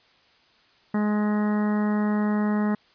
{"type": "harmonic tone", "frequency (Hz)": 209.7, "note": "G#3", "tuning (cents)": 17, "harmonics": [1, 2, 3, 4, 5, 6, 7, 8, 9], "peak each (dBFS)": [-21, -33, -36, -36, -38, -39, -43, -44, -40], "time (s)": [0.94, 2.75], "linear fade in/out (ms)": 5, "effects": ["white hiss -59 dBFS RMS until 2.94 s", "resampled to 11025 Hz"]}